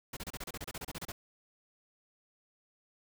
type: noise bursts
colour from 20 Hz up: pink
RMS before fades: -41 dBFS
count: 15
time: 0.13-1.12 s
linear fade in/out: 5 ms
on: 38 ms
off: 30 ms
effects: none